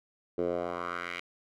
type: tone with band-pass filter sweep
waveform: 10% pulse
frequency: 87.31 Hz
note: F2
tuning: in tune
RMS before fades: -34 dBFS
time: 0.38-1.2 s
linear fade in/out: 5 ms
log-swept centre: 410 to 2400 Hz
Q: 2.5
effects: none